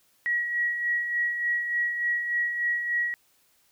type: tone with tremolo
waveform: sine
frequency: 1913 Hz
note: A#6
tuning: 44 cents sharp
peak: -22 dBFS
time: 0.26-3.14 s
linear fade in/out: 0 ms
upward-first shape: sine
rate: 3.4 Hz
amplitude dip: 50%
effects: white hiss -65 dBFS RMS until 3.71 s